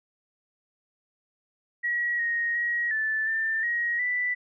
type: tone with pitch steps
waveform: sine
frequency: 1914 / 1871 / 1898 / 1754 / 1785 / 1891 / 1978 Hz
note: A#6 / A#6 / A#6 / A6 / A6 / A#6 / B6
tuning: +45 / +6 / +31 / -6 / +24 / +24 / +2 cents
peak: -24 dBFS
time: 1.83-4.35 s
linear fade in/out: 20 ms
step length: 360 ms
effects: none